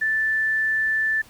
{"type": "tone", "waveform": "sine", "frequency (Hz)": 1760, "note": "A6", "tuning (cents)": 0, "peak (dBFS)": -19, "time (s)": [0.01, 1.22], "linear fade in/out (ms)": 10, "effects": ["pink hiss -50 dBFS RMS until 1.29 s"]}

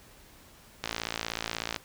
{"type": "click train", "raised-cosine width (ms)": 0.2, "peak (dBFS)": -13, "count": 53, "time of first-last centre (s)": [0.84, 1.762], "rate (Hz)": 56.4, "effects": ["pink hiss -55 dBFS RMS until 1.84 s"]}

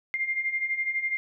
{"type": "beating tone pair", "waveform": "sine", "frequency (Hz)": [2100, 2112], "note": ["C7", "C7"], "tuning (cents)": [6, 16], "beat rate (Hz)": 12, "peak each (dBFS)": [-32, -27], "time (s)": [0.14, 1.17], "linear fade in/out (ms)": 0, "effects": []}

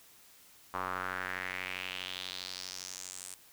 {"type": "tone with band-pass filter sweep", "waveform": "square", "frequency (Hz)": 46.2, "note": "F#1", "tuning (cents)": -2, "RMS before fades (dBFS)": -40, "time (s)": [0.74, 3.34], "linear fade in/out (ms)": 0, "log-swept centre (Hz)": [1100, 8800], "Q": 3.3, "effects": ["white hiss -59 dBFS RMS until 3.52 s"]}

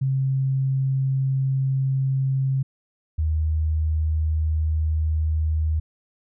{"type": "tone pair in turn", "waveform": "sine", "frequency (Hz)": [133.9, 78.32], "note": ["C3", "D#2"], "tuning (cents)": [40, 12], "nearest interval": "major sixth", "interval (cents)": 928, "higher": "first", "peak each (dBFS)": -19, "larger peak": "neither", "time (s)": [[0.01, 2.63], [3.18, 5.8]], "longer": "neither", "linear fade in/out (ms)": 10, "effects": []}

